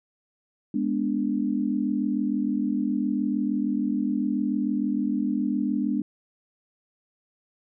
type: chord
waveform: sine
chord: G# diminished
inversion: none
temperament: equal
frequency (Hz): 207.7 / 246.9 / 293.7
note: G#3 / B3 / D4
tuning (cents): 0 / 0 / 0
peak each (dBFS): -27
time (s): 0.74-6.02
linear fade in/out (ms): 5
effects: none